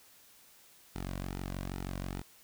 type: tone with flanger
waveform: sawtooth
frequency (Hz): 46.25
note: F#1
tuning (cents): 0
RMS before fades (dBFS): -39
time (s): 0.95-2.22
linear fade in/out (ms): 10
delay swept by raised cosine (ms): 1.8 to 2.35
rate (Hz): 2.4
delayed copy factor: -0.6
effects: white hiss -60 dBFS RMS until 2.43 s